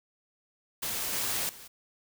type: noise with level steps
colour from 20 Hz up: white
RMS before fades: -33 / -31 / -48 dBFS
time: 0.82-1.68 s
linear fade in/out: 10 ms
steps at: 1.13 / 1.49 s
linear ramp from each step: 2 ms
effects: none